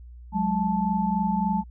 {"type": "tone cluster", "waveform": "sine", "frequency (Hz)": [184.2, 207.7, 875], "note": ["F#3", "G#3", "A5"], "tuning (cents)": [-7, 0, -10], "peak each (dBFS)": -26, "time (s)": [0.32, 1.64], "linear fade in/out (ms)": 50, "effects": ["added 60 Hz sine -41 dBFS peak until 1.7 s"]}